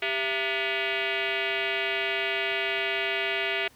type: tone with frequency modulation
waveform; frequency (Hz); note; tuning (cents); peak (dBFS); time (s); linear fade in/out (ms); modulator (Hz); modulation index
sine; 138.59; C#3; 0; -25; 0.02-3.68; 5; 532; 5.5
effects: pink hiss -57 dBFS RMS until 3.75 s + high-pass 60 Hz 12 dB/octave